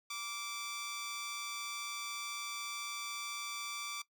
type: tone with amplitude modulation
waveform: 10% pulse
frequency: 1166 Hz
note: D6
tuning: 13 cents flat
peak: -29 dBFS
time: 0.1-4.02 s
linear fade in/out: 5 ms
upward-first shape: sine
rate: 224 Hz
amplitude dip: 45%
effects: noise-tail reverb RT60 0.1 s tail -18 dB re dry